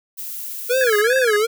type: noise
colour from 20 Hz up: violet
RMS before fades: -30 dBFS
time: 0.17-1.02 s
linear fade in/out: 20 ms
type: tone with vibrato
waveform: square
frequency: 467.1 Hz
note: A#4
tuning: 3 cents sharp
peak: -16 dBFS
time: 0.69-1.47 s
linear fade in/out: 20 ms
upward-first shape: sine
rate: 2.6 Hz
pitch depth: 210 cents each way
type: tone bursts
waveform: sine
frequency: 1661.2 Hz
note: G#6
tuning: in tune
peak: -17 dBFS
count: 10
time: 0.81-1.363 s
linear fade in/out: 2 ms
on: 31 ms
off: 27 ms
effects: none